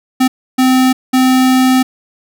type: tone bursts at uneven times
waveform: square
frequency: 258.1 Hz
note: C4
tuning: 23 cents flat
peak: -8 dBFS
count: 3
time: 0.2-0.28 / 0.58-0.93 / 1.13-1.83 s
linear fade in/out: 10 ms
effects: none